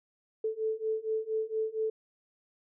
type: beating tone pair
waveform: sine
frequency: 436.9 / 441.2 Hz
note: A4 / A4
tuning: -12 / +5 cents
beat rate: 4.3 Hz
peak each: -33 / -32 dBFS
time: 0.44-1.9 s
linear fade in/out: 5 ms
effects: none